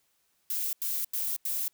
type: noise bursts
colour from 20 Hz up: violet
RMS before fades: -31 dBFS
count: 4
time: 0.5-1.681 s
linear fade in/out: 2 ms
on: 230 ms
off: 87 ms
effects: white hiss -72 dBFS RMS until 1.73 s